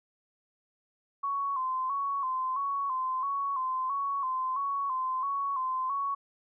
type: tone with vibrato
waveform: sine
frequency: 1074 Hz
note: C6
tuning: 45 cents sharp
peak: -28 dBFS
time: 1.23-6.15 s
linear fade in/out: 10 ms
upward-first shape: square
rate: 1.5 Hz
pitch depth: 65 cents each way
effects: none